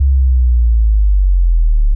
sine linear sweep, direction down, 69.3 to 34.65 Hz, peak -7 dBFS, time 0-1.95 s, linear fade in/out 10 ms, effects none

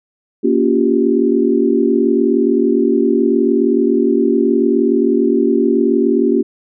sine chord, G half-diminished seventh, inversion first, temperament just, 235.2 / 282.2 / 352.8 / 392 Hz, Bb3 / Db4 / F4 / G4, +16 / +31 / +18 / 0 cents, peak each -16 dBFS, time 0.43-6.43 s, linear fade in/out 20 ms, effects none

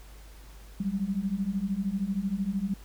sine beating tone pair, 187.7 / 200.7 Hz, F#3 / G3, +25 / +41 cents, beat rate 13 Hz, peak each -31 / -29 dBFS, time 0.8-2.74 s, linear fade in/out 5 ms, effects added 50 Hz sine -46 dBFS peak until 2.84 s + pink hiss -55 dBFS RMS until 2.84 s

